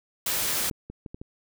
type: noise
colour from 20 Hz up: white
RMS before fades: -27 dBFS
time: 0.26-0.7 s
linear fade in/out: 5 ms
type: clicks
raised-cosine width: 3 ms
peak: -25 dBFS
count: 5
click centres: 0.712 / 0.9 / 1.062 / 1.145 / 1.215 s
effects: none